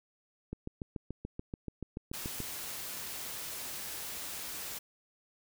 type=click train; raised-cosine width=3 ms; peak=-25 dBFS; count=14; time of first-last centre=0.53-2.403 s; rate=6.94 Hz
type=noise; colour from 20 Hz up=white; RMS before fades=-41 dBFS; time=2.13-4.79 s; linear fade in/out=10 ms
effects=none